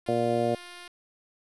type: tone with pitch glide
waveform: 5% pulse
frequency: 349.2 to 352.6 Hz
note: F4 to F4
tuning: 0 to +17 cents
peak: -31 dBFS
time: 0.06-0.88 s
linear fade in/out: 5 ms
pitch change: +17 cents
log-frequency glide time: 0.41-0.49 s
type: harmonic tone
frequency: 117.9 Hz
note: A#2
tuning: 20 cents sharp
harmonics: 1 / 2 / 3 / 4 / 5 / 6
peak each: -34 / -31 / -30 / -30 / -28 / -30 dBFS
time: 0.08-0.55 s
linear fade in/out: 5 ms
effects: resampled to 24000 Hz + 9-bit